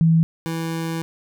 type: tone pair in turn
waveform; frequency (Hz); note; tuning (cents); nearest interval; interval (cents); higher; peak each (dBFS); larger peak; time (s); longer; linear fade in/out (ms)
sine / 25% pulse; 163.3 / 164.08; E3 / E3; -16 / -8; unison; 8; second; -12 / -20; first; 0.01-0.23 / 0.46-1.02; second; 0
effects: none